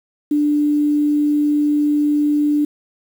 sine tone with quantisation, 295.3 Hz, D4, 10 cents sharp, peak -13 dBFS, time 0.31-2.65 s, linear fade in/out 5 ms, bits 7, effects none

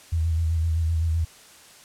sine tone with vibrato, 81.6 Hz, E2, 17 cents flat, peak -20 dBFS, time 0.12-1.25 s, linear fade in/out 10 ms, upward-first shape square, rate 7.8 Hz, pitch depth 36 cents each way, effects white hiss -49 dBFS RMS until 1.84 s + low-pass 10000 Hz 12 dB/octave

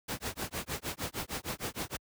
pink noise with tremolo, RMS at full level -34 dBFS, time 0.08-1.97 s, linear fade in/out 10 ms, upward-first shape sine, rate 6.5 Hz, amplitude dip 100%, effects high-pass 60 Hz 12 dB/octave

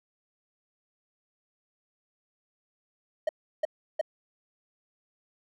triangle tone bursts, 622.3 Hz, D#5, in tune, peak -21 dBFS, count 3, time 3.27-4.013 s, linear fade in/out 5 ms, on 21 ms, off 340 ms, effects none

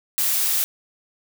blue noise, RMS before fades -21 dBFS, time 0.18-0.64 s, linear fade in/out 0 ms, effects none

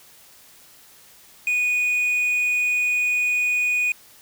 triangle tone with quantisation, 2470 Hz, D#7, 13 cents flat, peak -17 dBFS, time 1.47-3.92 s, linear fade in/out 2 ms, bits 7, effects white hiss -50 dBFS RMS until 4.21 s

